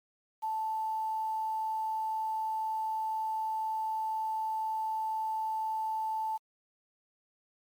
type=tone with quantisation; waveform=sine; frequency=878 Hz; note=A5; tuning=4 cents flat; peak=-30 dBFS; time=0.42-6.38 s; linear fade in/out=20 ms; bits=9; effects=MP3 96 kbps